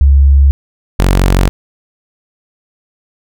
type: tone pair in turn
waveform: sine / sawtooth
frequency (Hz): 69.3 / 46.25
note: C#2 / F#1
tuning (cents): 0 / 0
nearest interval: perfect fifth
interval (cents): 700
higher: first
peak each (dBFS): -3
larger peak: neither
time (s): 0.01-0.51 / 0.99-1.49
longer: neither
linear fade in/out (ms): 0
effects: none